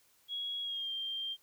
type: tone with pitch glide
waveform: sine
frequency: 3322 to 3177 Hz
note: G#7 to G7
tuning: 0 to +23 cents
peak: -35 dBFS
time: 0.28-1.37 s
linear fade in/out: 50 ms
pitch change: -77 cents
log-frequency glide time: 0.62-0.91 s
effects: white hiss -68 dBFS RMS until 1.42 s